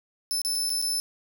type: tone with dropouts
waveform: 25% pulse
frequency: 5270 Hz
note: E8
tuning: 1 cent flat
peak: -20 dBFS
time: 0.31-1 s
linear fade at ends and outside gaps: 0 ms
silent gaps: 0.417-0.449 / 0.553-0.556 / 0.695-0.702 / 0.816-0.824 s
effects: none